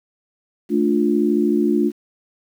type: chord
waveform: sine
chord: D minor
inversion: second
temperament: just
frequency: 220.2 / 293.7 / 352.4 Hz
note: A3 / D4 / F4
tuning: +2 / 0 / +16 cents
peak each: -19 dBFS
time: 0.69-1.92 s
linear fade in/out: 50 ms
effects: 8-bit